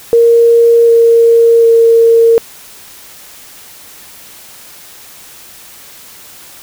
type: tone with pitch steps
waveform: sine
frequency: 466.2 / 462.7 / 459.3 Hz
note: A#4 / A#4 / A#4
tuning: 0 / -13 / -26 cents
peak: -3 dBFS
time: 0.13-2.38 s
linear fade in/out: 0 ms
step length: 750 ms
effects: white hiss -35 dBFS RMS until 6.62 s